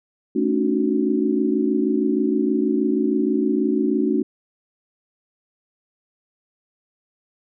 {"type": "chord", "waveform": "sine", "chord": "D# half-diminished seventh", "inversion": "second", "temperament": "equal with one note detuned", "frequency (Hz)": [220, 277.2, 303.5, 370], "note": ["A3", "C#4", "D#4", "F#4"], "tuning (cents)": [0, 0, -43, 0], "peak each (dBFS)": [-23, -22, -23, -23], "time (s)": [0.35, 4.23], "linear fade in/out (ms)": 10, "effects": []}